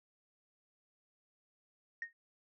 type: tone with exponential decay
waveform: sine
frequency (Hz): 1855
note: A#6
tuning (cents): -9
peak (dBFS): -33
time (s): 2.02-2.13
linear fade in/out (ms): 2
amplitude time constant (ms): 22
effects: tanh soft clip ceiling -31 dBFS